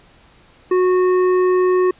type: tone with hard clipping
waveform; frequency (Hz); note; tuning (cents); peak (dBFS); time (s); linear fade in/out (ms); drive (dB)
sine; 366.5; F#4; -16; -14; 0.71-1.91; 5; 9
effects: pink hiss -50 dBFS RMS until 1.99 s + resampled to 8000 Hz